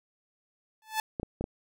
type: tone with exponential growth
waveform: sawtooth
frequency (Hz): 872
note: A5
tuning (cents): -16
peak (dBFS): -20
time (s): 0.82-1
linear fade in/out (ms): 1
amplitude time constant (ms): 37
type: clicks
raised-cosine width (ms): 2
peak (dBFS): -19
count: 4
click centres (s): 1.198 / 1.231 / 1.41 / 1.441
effects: none